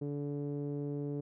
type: tone with low-pass filter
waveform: sawtooth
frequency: 144.3 Hz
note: D3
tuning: 30 cents flat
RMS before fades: -37 dBFS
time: 0.01-1.21 s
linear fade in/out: 10 ms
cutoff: 390 Hz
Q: 3.2
effects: none